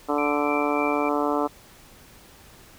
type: harmonic tone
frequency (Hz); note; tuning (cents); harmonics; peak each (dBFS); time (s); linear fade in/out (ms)
146.3; D3; -6; 2 / 3 / 4 / 5 / 6 / 7 / 8 / 9; -26 / -28 / -29 / -30 / -31 / -31 / -32 / -33; 0.08-1.48; 20
type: tone with tremolo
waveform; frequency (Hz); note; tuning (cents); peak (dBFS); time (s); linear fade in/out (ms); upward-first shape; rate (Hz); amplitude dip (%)
sine; 2350; D7; +1; -28; 0.18-1.09; 5; sine; 3.4; 55
effects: pink hiss -50 dBFS RMS until 2.78 s